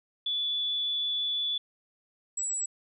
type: tone pair in turn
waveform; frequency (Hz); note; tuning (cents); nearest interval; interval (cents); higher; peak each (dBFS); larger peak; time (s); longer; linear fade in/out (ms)
sine; 3451 / 7797; A7 / B8; -34 / -23; octave + major second; 1411; second; -27 / -29; first; 0.26-1.58 / 2.37-2.66; first; 5
effects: none